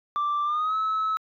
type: tone with pitch glide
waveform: sine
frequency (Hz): 1174.7 to 1295.9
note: D6 to E6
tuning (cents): 0 to -30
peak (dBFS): -21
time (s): 0.16-1.17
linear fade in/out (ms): 0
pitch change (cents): +170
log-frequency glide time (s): 0.44-0.76
effects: tanh soft clip ceiling -21 dBFS